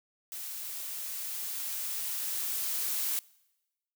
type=noise with level ramp; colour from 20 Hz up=blue; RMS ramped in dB=-40 to -31 dBFS; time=0.32-3.19 s; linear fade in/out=0 ms; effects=noise-tail reverb RT60 1.0 s tail -24 dB re dry